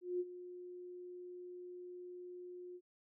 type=tone with ADSR envelope; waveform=sine; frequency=358.1 Hz; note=F4; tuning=43 cents sharp; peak=-33 dBFS; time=0.01-2.81 s; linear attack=190 ms; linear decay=40 ms; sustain=-14 dB; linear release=55 ms; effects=none